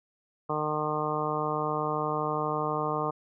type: harmonic tone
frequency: 152.1 Hz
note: D#3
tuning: 39 cents flat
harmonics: 1 / 2 / 3 / 4 / 5 / 6 / 7 / 8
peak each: -36 / -37 / -33 / -36 / -35 / -38 / -33 / -35 dBFS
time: 0.49-3.11 s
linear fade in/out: 10 ms
effects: none